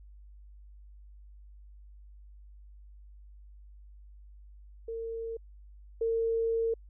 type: tone pair in turn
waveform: sine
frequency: 455.3 / 455.3 Hz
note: A#4 / A#4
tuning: -41 / -41 cents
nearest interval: unison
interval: 0 cents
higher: neither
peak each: -34 / -26 dBFS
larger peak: second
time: 4.88-5.37 / 6.01-6.74 s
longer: second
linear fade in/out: 5 ms
effects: added 50 Hz sine -49 dBFS peak until 6.89 s